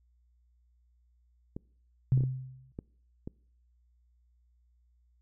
clicks, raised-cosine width 3 ms, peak -25 dBFS, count 6, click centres 1.565 / 2.176 / 2.207 / 2.237 / 2.789 / 3.275 s
sine tone with exponential decay, 130 Hz, C3, 11 cents flat, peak -19 dBFS, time 2.12-2.72 s, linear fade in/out 0 ms, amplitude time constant 130 ms
effects noise-tail reverb RT60 0.6 s tail -26 dB re dry + added 60 Hz sine -64 dBFS peak until 5.21 s

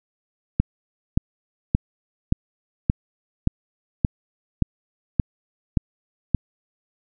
click train, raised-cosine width 5 ms, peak -4 dBFS, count 11, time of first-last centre 0.6-6.347 s, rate 1.74 Hz, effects none

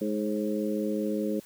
harmonic tone with a mistuned harmonic, 105 Hz, G#2, 19 cents sharp, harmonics 2 / 3 / 4 / 5, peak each -30 / -32 / -33 / -34 dBFS, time 0.01-1.4 s, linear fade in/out 5 ms, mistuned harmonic 5, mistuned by +31 cents, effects white hiss -54 dBFS RMS until 1.45 s

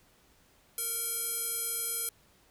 square tone with band-pass filter, 461.9 Hz, A#4, 16 cents flat, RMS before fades -34 dBFS, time 0.78-2.09 s, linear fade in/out 2 ms, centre 11000 Hz, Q 3.1, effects pink hiss -64 dBFS RMS until 2.5 s

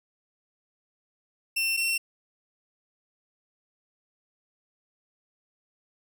sawtooth tone pair in turn, 2700 / 2713 Hz, E7 / E7, +41 / +49 cents, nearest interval unison, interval 8 cents, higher second, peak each -21 / -21 dBFS, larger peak neither, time 1.56-1.77 / 1.77-1.98 s, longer neither, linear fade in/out 10 ms, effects none

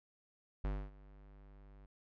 square tone with ADSR envelope, 49.66 Hz, G1, 23 cents sharp, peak -34 dBFS, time 0.64-1.86 s, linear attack 4 ms, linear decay 260 ms, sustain -22 dB, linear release 5 ms, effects low-pass 2000 Hz 12 dB/octave

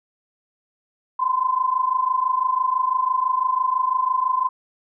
sine tone pair together, 1009 / 1035 Hz, B5 / C6, +37 / -19 cents, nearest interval unison, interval 44 cents, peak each -22 / -20 dBFS, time 1.19-4.49 s, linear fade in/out 10 ms, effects none

